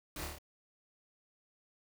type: noise with echo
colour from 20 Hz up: pink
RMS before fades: -43 dBFS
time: 0.16-0.25 s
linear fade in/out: 2 ms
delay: 27 ms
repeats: 5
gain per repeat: -2 dB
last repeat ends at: 0.385 s
effects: none